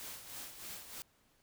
white noise with tremolo, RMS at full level -45 dBFS, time 0-1.02 s, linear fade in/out 0 ms, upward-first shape sine, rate 3.2 Hz, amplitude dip 60%, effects pink hiss -71 dBFS RMS until 1.42 s

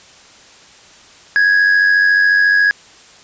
triangle tone with amplitude modulation, 1661.2 Hz, G#6, in tune, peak -5 dBFS, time 1.36-2.71 s, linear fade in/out 0 ms, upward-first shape sine, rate 94.1 Hz, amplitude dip 50%, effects white hiss -43 dBFS RMS until 3.23 s + resampled to 16000 Hz

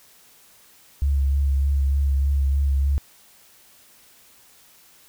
sine tone with vibrato, 69.3 Hz, C#2, in tune, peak -17 dBFS, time 1.02-2.98 s, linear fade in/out 0 ms, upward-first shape sine, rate 3.3 Hz, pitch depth 24 cents each way, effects white hiss -53 dBFS RMS until 5.08 s

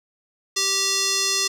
square tone with band-pass filter, 390 Hz, G4, 9 cents flat, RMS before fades -22 dBFS, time 0.56-1.48 s, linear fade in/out 10 ms, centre 5500 Hz, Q 2.3, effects none

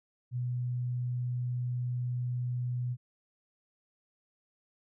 sine tone, 123.47 Hz, B2, in tune, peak -30 dBFS, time 0.31-2.97 s, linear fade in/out 50 ms, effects none

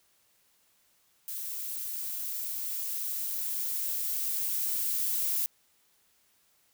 violet noise with level ramp, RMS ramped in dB -37 to -29 dBFS, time 1.28-5.46 s, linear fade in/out 0 ms, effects white hiss -68 dBFS RMS until 6.73 s

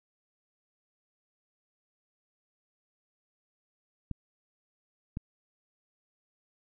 clicks, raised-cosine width 5 ms, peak -22 dBFS, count 2, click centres 4.113 / 5.171 s, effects none

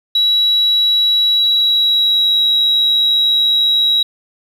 sine tone with pitch glide, 3900 to 3862 Hz, B7 to B7, -23 to -39 cents, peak -9 dBFS, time 0.15-4.03 s, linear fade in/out 5 ms, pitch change -16 cents, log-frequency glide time 1.33-2.46 s, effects tanh soft clip ceiling -6 dBFS + 7-bit

